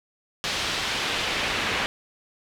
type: noise with band-pass filter sweep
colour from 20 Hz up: brown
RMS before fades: -27 dBFS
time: 0.44-1.86 s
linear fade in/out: 0 ms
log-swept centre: 4100 to 2600 Hz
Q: 1.1
effects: none